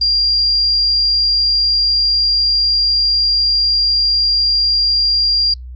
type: tone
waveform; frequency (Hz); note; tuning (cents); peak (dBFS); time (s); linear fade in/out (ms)
sine; 4778; D8; +29; -11; 0.01-5.54; 5
effects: added 62 Hz sine -28 dBFS peak until 5.75 s + Opus 24 kbps